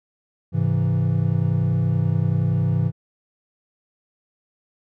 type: chord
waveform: triangle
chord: Ab augmented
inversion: none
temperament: equal with one note detuned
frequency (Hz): 103.83 / 133.72 / 164.81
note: Ab2 / C3 / E3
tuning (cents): 0 / +38 / 0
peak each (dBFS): -20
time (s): 0.52-2.92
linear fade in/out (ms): 50
effects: none